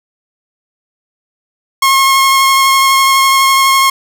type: tone with vibrato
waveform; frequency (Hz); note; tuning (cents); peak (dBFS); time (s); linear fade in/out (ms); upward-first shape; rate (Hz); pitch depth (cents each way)
sawtooth; 1080; C#6; -45; -3; 1.82-3.9; 5; triangle; 12; 14
effects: none